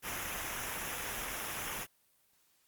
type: noise with comb filter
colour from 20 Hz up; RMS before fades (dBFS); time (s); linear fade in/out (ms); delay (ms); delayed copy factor
pink; -38; 0.02-1.87; 50; 0.23; -0.7
effects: white hiss -71 dBFS RMS until 2.67 s + Opus 32 kbps